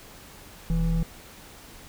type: tone pair together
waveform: triangle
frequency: 41.1 / 165 Hz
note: E1 / E3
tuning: -4 / +2 cents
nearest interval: 2 octaves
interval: 2406 cents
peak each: -22 dBFS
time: 0.7-1.03 s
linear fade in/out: 0 ms
effects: pink hiss -47 dBFS RMS until 1.88 s